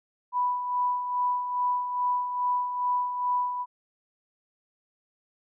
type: tone with tremolo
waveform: sine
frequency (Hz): 988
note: B5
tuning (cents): 0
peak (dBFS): -22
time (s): 0.32-3.66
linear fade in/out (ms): 50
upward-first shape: sine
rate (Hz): 2.4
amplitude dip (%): 55
effects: none